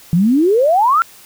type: exponential sweep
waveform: sine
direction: up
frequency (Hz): 160 to 1400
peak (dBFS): -9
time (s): 0.13-1.02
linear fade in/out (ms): 0
effects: white hiss -42 dBFS RMS until 1.25 s